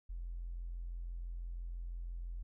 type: tone with tanh clipping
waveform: triangle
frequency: 43 Hz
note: F1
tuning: 26 cents flat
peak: -39 dBFS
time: 0.09-2.43 s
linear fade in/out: 10 ms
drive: 2 dB
effects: none